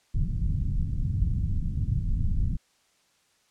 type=low-pass noise; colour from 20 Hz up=pink; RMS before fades=-26 dBFS; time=0.14-2.57 s; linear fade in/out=10 ms; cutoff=160 Hz; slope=24 dB/octave; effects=white hiss -66 dBFS RMS until 3.5 s + low-pass 8000 Hz 12 dB/octave